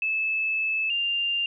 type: tone pair in turn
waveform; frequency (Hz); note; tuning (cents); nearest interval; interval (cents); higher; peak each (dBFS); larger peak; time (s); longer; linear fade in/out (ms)
sine; 2613 / 2794; E7 / F7; -16 / 0; minor second; 116; second; -23 / -23; neither; 0.02-0.9 / 0.9-1.46; first; 2
effects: none